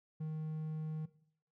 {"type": "tone", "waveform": "triangle", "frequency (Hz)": 156.2, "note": "D#3", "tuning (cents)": 7, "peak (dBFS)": -35, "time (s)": [0.2, 1.06], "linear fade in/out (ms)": 10, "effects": ["noise-tail reverb RT60 0.6 s tail -17 dB re dry"]}